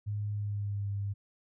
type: tone with pitch glide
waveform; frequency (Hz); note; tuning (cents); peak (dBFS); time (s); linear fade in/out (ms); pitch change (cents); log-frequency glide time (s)
sine; 103.83 to 100.47; G#2 to G2; 0 to +43; -31; 0.06-1.14; 20; -57; 0.31-0.89
effects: none